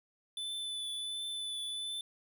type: tone with vibrato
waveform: square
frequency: 3498 Hz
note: A7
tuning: 11 cents flat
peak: -37 dBFS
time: 0.37-2.01 s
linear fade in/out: 2 ms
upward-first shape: triangle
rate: 1.4 Hz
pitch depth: 19 cents each way
effects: none